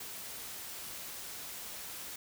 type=noise; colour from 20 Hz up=white; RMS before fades=-44 dBFS; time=0-2.16 s; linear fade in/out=5 ms; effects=none